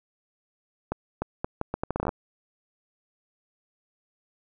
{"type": "accelerating click train", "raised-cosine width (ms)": 1, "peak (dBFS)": -13, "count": 14, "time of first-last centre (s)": [0.92, 2.091], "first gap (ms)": 300, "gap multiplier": 0.75, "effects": []}